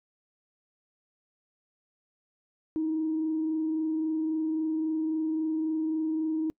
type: tone with frequency modulation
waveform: sine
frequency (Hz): 315.9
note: D#4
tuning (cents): +26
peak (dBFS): -25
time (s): 2.76-6.5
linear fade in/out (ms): 0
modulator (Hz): 23.7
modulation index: 0.23
effects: noise-tail reverb RT60 0.1 s tail -26 dB re dry + tanh soft clip ceiling -21 dBFS